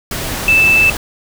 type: tone in noise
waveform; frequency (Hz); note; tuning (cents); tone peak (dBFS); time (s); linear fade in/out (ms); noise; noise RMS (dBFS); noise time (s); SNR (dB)
sine; 2637; E7; 0; -7; 0.48-0.9; 2; pink; -21; 0.11-0.97; +11
effects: none